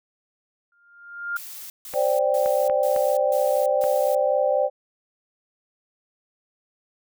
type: tone with exponential growth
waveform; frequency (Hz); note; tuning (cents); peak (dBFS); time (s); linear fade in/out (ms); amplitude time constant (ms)
sine; 1403; F6; +8; -22; 0.72-1.37; 2; 140
type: noise bursts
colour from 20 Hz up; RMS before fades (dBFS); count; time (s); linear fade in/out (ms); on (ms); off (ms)
blue; -38; 6; 1.36-4.15; 2; 340; 150
type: chord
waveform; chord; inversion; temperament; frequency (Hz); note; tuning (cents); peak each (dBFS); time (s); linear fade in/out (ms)
sine; C suspended second; none; equal; 523.3 / 587.3 / 784; C5 / D5 / G5; 0 / 0 / 0; -22 / -21 / -26; 1.93-4.7; 50
type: clicks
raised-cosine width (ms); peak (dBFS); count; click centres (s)
0.5; -20; 5; 1.938 / 2.46 / 2.698 / 2.963 / 3.84
effects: none